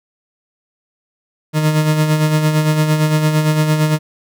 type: tone with tremolo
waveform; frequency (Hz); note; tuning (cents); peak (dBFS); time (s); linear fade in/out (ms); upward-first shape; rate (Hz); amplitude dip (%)
40% pulse; 154.1; D#3; -16; -9; 1.53-3.99; 50; sine; 8.8; 50
effects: none